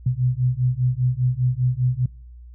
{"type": "beating tone pair", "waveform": "sine", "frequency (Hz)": [123.47, 128.47], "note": ["B2", "C3"], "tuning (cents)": [0, -31], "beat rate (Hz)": 5, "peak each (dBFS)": -21, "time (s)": [0.06, 2.06], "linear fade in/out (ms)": 5, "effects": ["noise-tail reverb RT60 0.6 s tail -26 dB re dry", "added 60 Hz sine -39 dBFS peak until 2.54 s"]}